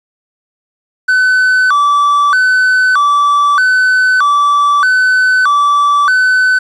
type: tone with vibrato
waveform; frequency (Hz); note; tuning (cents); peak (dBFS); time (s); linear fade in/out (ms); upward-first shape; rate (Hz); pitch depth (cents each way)
triangle; 1322; E6; +5; -5; 1.08-6.59; 10; square; 0.8; 230
effects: resampled to 24000 Hz + 7-bit